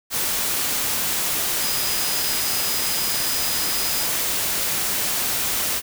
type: tone in noise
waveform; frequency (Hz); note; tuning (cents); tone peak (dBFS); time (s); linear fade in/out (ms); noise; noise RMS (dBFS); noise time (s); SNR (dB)
sine; 4978; D#8; 0; -29; 1.59-4.09; 50; white; -23; 0.1-5.82; -9
effects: none